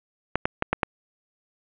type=clicks; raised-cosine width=0.5 ms; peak=-6 dBFS; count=5; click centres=0.356 / 0.455 / 0.624 / 0.73 / 0.832 s; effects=resampled to 8000 Hz + 8-bit